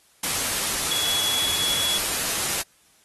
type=tone in noise; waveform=sine; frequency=3369 Hz; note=G#7; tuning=24 cents sharp; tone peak=-24 dBFS; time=0.91-1.98 s; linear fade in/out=5 ms; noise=white; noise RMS=-25 dBFS; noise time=0.23-2.62 s; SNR=-2 dB; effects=white hiss -59 dBFS RMS until 3.04 s + AAC 32 kbps